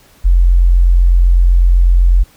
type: tone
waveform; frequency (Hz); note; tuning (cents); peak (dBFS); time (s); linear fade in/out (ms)
sine; 43.98; F1; +13; -5; 0.24-2.24; 20
effects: pink hiss -47 dBFS RMS until 2.36 s